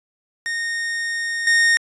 45% pulse tone with level steps, 1847 Hz, A#6, 16 cents flat, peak -22 / -13 dBFS, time 0.46-1.77 s, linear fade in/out 0 ms, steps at 1.47 s, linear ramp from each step 2 ms, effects resampled to 22050 Hz

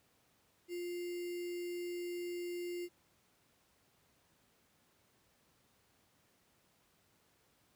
sine tone with sample-and-hold, 351.2 Hz, F4, 10 cents sharp, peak -38 dBFS, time 0.68-2.89 s, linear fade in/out 50 ms, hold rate 2450 Hz, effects pink hiss -72 dBFS RMS until 7.75 s + high-pass 80 Hz 12 dB/octave

